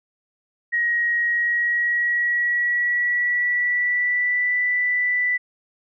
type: tone with pitch glide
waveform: sine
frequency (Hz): 1890 to 1979.4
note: A#6 to B6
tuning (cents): +23 to +3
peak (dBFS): -18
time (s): 0.72-5.38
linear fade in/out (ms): 20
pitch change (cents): +80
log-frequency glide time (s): 1.2-4.56
effects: none